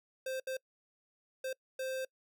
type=tone bursts at uneven times; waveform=square; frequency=523.3 Hz; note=C5; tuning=in tune; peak=-36 dBFS; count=4; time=0.26-0.4 / 0.47-0.57 / 1.44-1.53 / 1.79-2.05 s; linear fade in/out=5 ms; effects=noise-tail reverb RT60 0.1 s tail -25 dB re dry